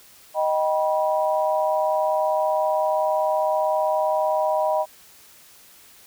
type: chord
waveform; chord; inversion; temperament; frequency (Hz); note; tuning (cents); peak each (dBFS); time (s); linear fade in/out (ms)
sine; Eb augmented; none; just; 622.3 / 777.8 / 972.3; Eb5 / G5 / B5; 0 / -14 / -27; -21 / -25 / -25; 0.34-4.86; 50
effects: white hiss -50 dBFS RMS until 6.06 s

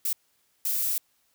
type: noise bursts at uneven times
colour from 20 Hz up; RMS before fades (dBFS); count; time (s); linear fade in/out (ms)
violet; -27; 2; 0.05-0.13 / 0.65-0.98; 2
effects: white hiss -69 dBFS RMS until 1.34 s

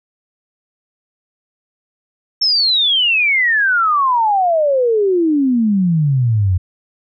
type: exponential sweep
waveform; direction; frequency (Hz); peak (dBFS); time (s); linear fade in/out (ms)
sine; down; 5440 to 87.5; -11; 2.41-6.58; 10
effects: none

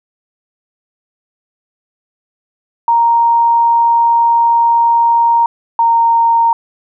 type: tone pair in turn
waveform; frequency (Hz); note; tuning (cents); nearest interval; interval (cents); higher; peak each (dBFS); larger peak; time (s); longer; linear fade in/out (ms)
sine; 932.3 / 924.8; A#5 / A#5; 0 / -14; unison; 14; first; -7; neither; 2.88-5.46 / 5.79-6.53; first; 2
effects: none

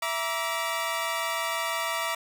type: tone cluster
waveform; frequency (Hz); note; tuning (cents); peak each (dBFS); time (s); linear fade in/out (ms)
20% pulse; 662 / 950 / 1162; E5 / A#5 / D6; +7 / +33 / -19; -27; 0.02-2.15; 5
effects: none

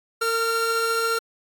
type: tone pair together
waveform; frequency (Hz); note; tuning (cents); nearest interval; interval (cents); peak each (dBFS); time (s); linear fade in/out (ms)
45% pulse; 455.3 / 1380.2; A#4 / F6; -41 / -21; octave + perfect fifth; 1920; -25 / -23; 0.21-1.19; 10
effects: AAC 64 kbps

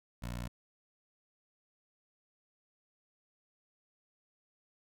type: tone with notch filter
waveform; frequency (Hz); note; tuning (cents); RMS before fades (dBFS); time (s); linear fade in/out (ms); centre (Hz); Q
15% pulse; 59.9; A#1; +48; -40; 0.22-0.48; 10; 390; 1.1
effects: none

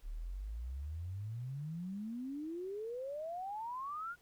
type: exponential sweep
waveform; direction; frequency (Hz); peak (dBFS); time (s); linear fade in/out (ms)
sine; up; 34.65 to 1458; -39; 0.02-4.16; 50
effects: pink hiss -69 dBFS RMS until 4.21 s

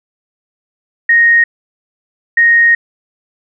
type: tone pair in turn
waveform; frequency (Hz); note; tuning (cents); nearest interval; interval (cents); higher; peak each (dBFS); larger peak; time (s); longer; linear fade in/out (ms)
sine; 1864.7 / 1864.7; A#6 / A#6; 0 / 0; unison; 0; neither; -5; neither; 1.09-1.44 / 2.37-2.75; second; 5
effects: none

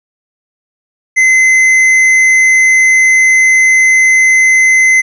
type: tone with hard clipping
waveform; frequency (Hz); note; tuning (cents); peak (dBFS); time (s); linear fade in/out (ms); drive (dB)
sine; 2052; C7; -34; -6; 1.16-5.02; 20; 7
effects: none

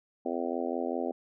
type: harmonic tone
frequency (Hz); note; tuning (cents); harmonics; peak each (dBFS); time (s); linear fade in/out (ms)
85.1; F2; -44; 3 / 4 / 5 / 6 / 7 / 8 / 9; -35 / -36 / -37 / -38 / -38 / -39 / -40; 0.25-1.12; 10
effects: none

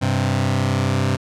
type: tone pair together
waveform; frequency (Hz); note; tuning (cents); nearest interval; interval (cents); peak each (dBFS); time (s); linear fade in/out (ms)
sawtooth; 98.06 / 130.81; G2 / C3; +1 / 0; perfect fourth; 499; -16; 0.01-1.17; 20
effects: low-pass 8000 Hz 12 dB/octave

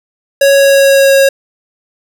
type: tone with pitch glide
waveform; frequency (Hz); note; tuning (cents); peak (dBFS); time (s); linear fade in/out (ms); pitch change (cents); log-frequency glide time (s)
square; 554.4 to 546.1; C#5 to C#5; 0 to -26; -5; 0.41-1.29; 5; -26; 0.53-1.16
effects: none

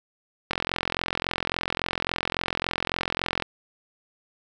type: click train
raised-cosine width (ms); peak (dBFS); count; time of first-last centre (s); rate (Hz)
0.3; -8; 128; 0.51-3.423; 43.6
effects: none

